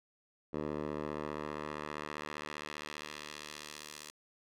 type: tone with band-pass filter sweep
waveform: 10% pulse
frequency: 75.1 Hz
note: D2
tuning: 39 cents sharp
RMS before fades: -42 dBFS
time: 0.53-4.11 s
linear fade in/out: 10 ms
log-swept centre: 450 to 6800 Hz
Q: 0.75
effects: none